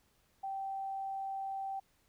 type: tone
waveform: sine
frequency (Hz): 778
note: G5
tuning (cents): -13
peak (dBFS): -36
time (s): 0.43-1.8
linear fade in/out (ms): 10
effects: pink hiss -72 dBFS RMS until 2.08 s